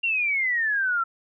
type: exponential sweep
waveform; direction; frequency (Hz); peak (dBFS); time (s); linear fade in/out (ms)
sine; down; 2794 to 1337; -21; 0.03-1.04; 10
effects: none